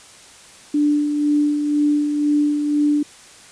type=tone with tremolo; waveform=sine; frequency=294.5 Hz; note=D4; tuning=5 cents sharp; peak=-13 dBFS; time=0.74-3.03 s; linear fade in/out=5 ms; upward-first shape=sine; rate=2 Hz; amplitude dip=45%; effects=white hiss -44 dBFS RMS until 3.51 s + resampled to 22050 Hz